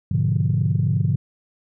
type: chord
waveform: sine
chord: G# diminished seventh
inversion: none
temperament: equal with one note detuned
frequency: 103.35 / 123.47 / 146.83 / 174.61 Hz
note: G#2 / B2 / D3 / F3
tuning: -8 / 0 / 0 / 0 cents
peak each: -21 / -22 / -21 / -25 dBFS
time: 0.11-1.16 s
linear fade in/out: 5 ms
effects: tanh soft clip ceiling -9 dBFS